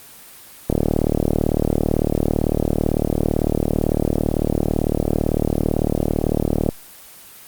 click train, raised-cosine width 2 ms, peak -3 dBFS, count 228, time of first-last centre 0.7-6.689 s, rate 37.9 Hz, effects white hiss -42 dBFS RMS until 7.47 s + Opus 24 kbps

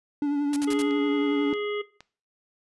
triangle tone with vibrato, 288.3 Hz, D4, 32 cents flat, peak -20 dBFS, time 0.22-1.53 s, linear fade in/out 2 ms, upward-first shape triangle, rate 11 Hz, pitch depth 37 cents each way
white noise bursts, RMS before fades -34 dBFS, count 4, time 0.53-0.821 s, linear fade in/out 2 ms, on 33 ms, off 53 ms
harmonic tone, 415.3 Hz, G#4, in tune, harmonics 1 / 3 / 5 / 7 / 8, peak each -27 / -38 / -38 / -44 / -43 dBFS, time 0.67-1.82 s, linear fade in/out 10 ms
clicks, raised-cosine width 0.2 ms, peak -27 dBFS, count 3, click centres 0.909 / 1.537 / 2.006 s
effects noise-tail reverb RT60 0.4 s tail -18 dB re dry + resampled to 24000 Hz

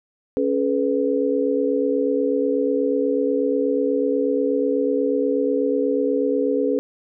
sine tone cluster, 277 / 427.6 / 495.8 Hz, C#4 / A4 / B4, -1 / -49 / +7 cents, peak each -22 dBFS, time 0.37-6.79 s, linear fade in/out 0 ms, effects none

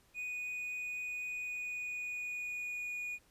triangle tone with pitch glide, 2476 to 2453 Hz, D#7 to D#7, -9 to -25 cents, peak -36 dBFS, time 0.14-3.19 s, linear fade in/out 50 ms, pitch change -16 cents, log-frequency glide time 1.28-2.99 s, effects pink hiss -68 dBFS RMS until 3.3 s + resampled to 32000 Hz

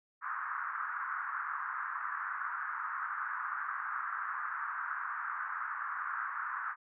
pink band-pass noise, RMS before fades -38 dBFS, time 0.21-6.76 s, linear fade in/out 50 ms, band 1100 to 1600 Hz, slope 48 dB/octave, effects none

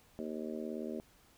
harmonic tone, 77.78 Hz, D#2, in tune, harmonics 3 / 4 / 5 / 6 / 7 / 8, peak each -41 / -45 / -43 / -50 / -47 / -48 dBFS, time 0.19-1 s, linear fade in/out 0 ms, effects pink hiss -65 dBFS RMS until 1.37 s

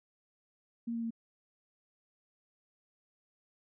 sine tone with pitch steps, 233.1 / 231 / 228.8 Hz, A#3 / A#3 / A#3, 0 / -16 / -32 cents, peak -33 dBFS, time 0.87-1.107 s, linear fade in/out 10 ms, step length 79 ms, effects none

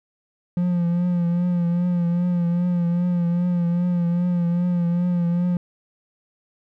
triangle tone with vibrato, 174.61 Hz, F3, in tune, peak -16 dBFS, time 0.57-5.57 s, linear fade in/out 2 ms, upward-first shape triangle, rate 2.5 Hz, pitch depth 46 cents each way, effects none

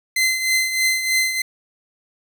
sawtooth tone with tremolo, 2061 Hz, C7, 27 cents flat, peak -11 dBFS, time 0.16-1.42 s, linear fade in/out 5 ms, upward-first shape triangle, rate 3.2 Hz, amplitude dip 65%, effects none

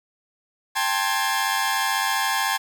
sawtooth tone cluster, 791 / 887 / 1057 / 1676 Hz, G5 / A5 / C6 / G#6, +15 / +14 / +17 / +15 cents, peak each -23 dBFS, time 0.75-2.58 s, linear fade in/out 20 ms, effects 8-bit

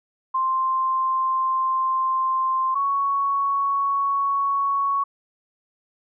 sine tone pair in turn, 1050 / 1112.4 Hz, C6 / C#6, +6 / +6 cents, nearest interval minor second, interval 100 cents, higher second, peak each -19 dBFS, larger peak neither, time 0.34-2.75 / 2.75-5.04 s, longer first, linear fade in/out 10 ms, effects none

